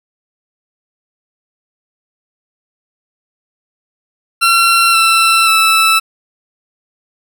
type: tone with pitch steps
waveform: 20% pulse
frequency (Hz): 1361 / 1338.4 / 1316.2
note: F6 / E6 / E6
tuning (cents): -45 / +26 / -3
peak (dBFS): -3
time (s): 4.41-6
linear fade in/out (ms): 20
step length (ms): 530
effects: none